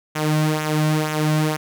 sawtooth tone with flanger, 153.9 Hz, D#3, 19 cents flat, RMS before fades -20 dBFS, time 0.15-1.57 s, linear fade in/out 10 ms, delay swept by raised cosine 0.21 to 2.41 ms, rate 2.1 Hz, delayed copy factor -0.6, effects none

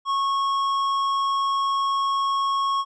sine tone with tanh clipping, 1098 Hz, C#6, 17 cents flat, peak -22 dBFS, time 0.05-2.85 s, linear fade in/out 50 ms, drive 10 dB, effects none

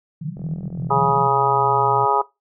pink band-pass noise, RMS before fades -28 dBFS, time 0.21-1.28 s, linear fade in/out 5 ms, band 140 to 180 Hz, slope 96 dB/octave
click train, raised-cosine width 2 ms, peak -26 dBFS, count 35, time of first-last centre 0.37-1.18 s, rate 42 Hz
sine tone with pitch glide, 128.8 to 123.98 Hz, C3 to B2, -27 to +7 cents, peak -27 dBFS, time 0.77-2.06 s, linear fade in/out 20 ms, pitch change -66 cents, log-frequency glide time 1.47-1.81 s
harmonic tone, 138.59 Hz, C#3, in tune, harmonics 3 / 4 / 5 / 6 / 7 / 8 / 9, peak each -23 / -29 / -28 / -20 / -20 / -32 / -21 dBFS, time 0.9-2.22 s, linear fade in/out 10 ms
effects noise-tail reverb RT60 0.2 s tail -19 dB re dry

